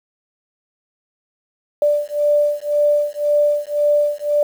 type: beating tone pair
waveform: sine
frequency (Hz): 587.3 / 589.2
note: D5 / D5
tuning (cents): 0 / +6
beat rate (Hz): 1.9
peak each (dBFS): -17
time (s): 1.82-4.43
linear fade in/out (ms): 2
effects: 7-bit